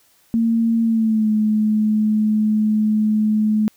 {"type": "tone with pitch glide", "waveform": "sine", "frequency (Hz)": [228.5, 214.4], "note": ["A#3", "A3"], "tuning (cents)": [-34, -45], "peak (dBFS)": -14, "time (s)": [0.34, 3.68], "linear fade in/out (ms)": 0, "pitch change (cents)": -111, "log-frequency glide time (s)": [0.83, 1.3], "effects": ["white hiss -57 dBFS RMS until 3.76 s"]}